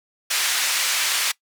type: band-pass noise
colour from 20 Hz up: pink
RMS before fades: -22 dBFS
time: 0.3-1.32 s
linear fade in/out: 10 ms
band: 1800 to 11000 Hz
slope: 12 dB/octave
effects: noise-tail reverb RT60 0.1 s tail -21 dB re dry